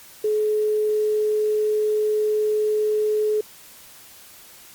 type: tone with quantisation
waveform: sine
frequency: 426.3 Hz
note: G#4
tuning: 45 cents sharp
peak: -18 dBFS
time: 0.24-3.41 s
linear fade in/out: 5 ms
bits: 8
effects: white hiss -46 dBFS RMS until 4.74 s + Opus 48 kbps